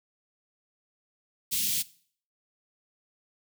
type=band-stop noise; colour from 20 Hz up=white; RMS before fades=-28 dBFS; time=1.51-1.83 s; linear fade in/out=20 ms; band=220 to 2700 Hz; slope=24 dB/octave; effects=noise-tail reverb RT60 0.5 s tail -19 dB re dry + high-pass 100 Hz 12 dB/octave